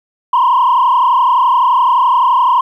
sine tone with frequency modulation, 1002 Hz, B5, 25 cents sharp, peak -6 dBFS, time 0.33-2.61 s, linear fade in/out 5 ms, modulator 31.7 Hz, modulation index 2.1, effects tanh soft clip ceiling -5 dBFS + 8-bit

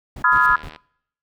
brown noise bursts, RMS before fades -34 dBFS, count 4, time 0.16-0.694 s, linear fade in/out 5 ms, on 66 ms, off 90 ms
sine chord, F half-diminished seventh, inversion second, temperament just, 1005.8 / 1257.2 / 1396.9 / 1676.3 Hz, Cb6 / Eb6 / F6 / Ab6, +31 / +18 / 0 / +16 cents, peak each -18 dBFS, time 0.24-0.56 s, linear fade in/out 5 ms
pink noise with exponential growth, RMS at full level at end -36 dBFS, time 0.29-0.46 s, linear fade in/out 0 ms, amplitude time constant 36 ms
click train, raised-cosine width 0.3 ms, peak -22 dBFS, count 32, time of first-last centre 0.36-0.761 s, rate 77.3 Hz
effects noise-tail reverb RT60 0.7 s tail -24 dB re dry

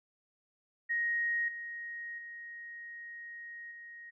sine tone with level steps, 1876 Hz, A#6, 11 cents sharp, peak -29 / -39 / -43 / -46 dBFS, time 0.89-4.11 s, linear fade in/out 20 ms, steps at 1.48 / 2.18 / 3.71 s, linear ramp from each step 5 ms, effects none

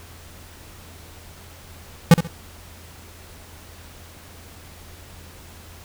square tone with echo, 167.8 Hz, E3, 31 cents sharp, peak -6 dBFS, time 2.11-2.14 s, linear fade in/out 2 ms, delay 67 ms, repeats 2, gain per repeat -12 dB, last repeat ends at 2.274 s, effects added 84 Hz sine -45 dBFS peak until 5.84 s + pink hiss -45 dBFS RMS until 5.84 s

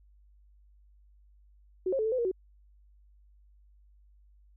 sine tone with pitch steps, 371 / 538 / 435.7 / 442.7 / 511 / 470.9 / 373.7 Hz, F#4 / C5 / A4 / A4 / C5 / A#4 / F#4, +5 / +48 / -17 / +11 / -41 / +18 / +17 cents, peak -26 dBFS, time 1.86-2.315 s, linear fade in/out 5 ms, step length 65 ms, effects added 50 Hz sine -57 dBFS peak until 4.56 s

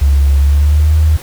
sine tone with pitch glide, 69.7 to 77.79 Hz, C#2 to D#2, +10 to 0 cents, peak -6 dBFS, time 0.01-1.17 s, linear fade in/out 10 ms, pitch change +190 cents, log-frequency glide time 0.4-0.95 s, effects pink hiss -32 dBFS RMS until 1.22 s

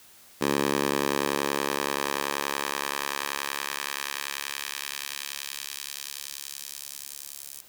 10% pulse tone with high-pass filter sweep, 70.5 Hz, C#2, 30 cents sharp, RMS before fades -31 dBFS, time 0.41-7.61 s, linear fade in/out 5 ms, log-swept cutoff 280 to 8300 Hz, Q 0.75, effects white hiss -53 dBFS RMS until 7.68 s

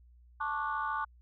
sine chord, D major seventh, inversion second, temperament just, 881 / 1101.2 / 1174.7 / 1468.3 Hz, A5 / C#6 / D6 / F#6, +2 / -12 / 0 / -14 cents, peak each -36 / -37 / -35 / -37 dBFS, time 0.4-1.05 s, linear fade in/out 10 ms, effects tanh soft clip ceiling -22 dBFS + added 60 Hz sine -56 dBFS peak until 1.21 s

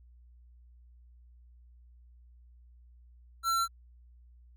square tone, 1351 Hz, E6, 42 cents sharp, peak -27 dBFS, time 3.43-3.68 s, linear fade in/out 50 ms, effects added 60 Hz sine -54 dBFS peak until 4.56 s

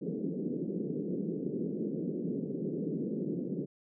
pink band-pass noise, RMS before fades -35 dBFS, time 0.01-3.66 s, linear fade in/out 20 ms, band 160 to 450 Hz, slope 48 dB/octave, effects none

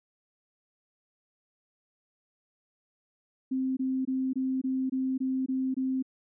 sine tone bursts, 261.7 Hz, C4, in tune, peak -26 dBFS, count 9, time 3.51-6.026 s, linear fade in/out 10 ms, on 260 ms, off 22 ms, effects none

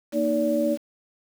sine tone cluster, 234.2 / 309.5 / 574 Hz, A#3 / D#4 / D5, +8 / -9 / -40 cents, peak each -26 / -25 / -23 dBFS, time 0.12-0.78 s, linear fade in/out 50 ms, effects 7-bit

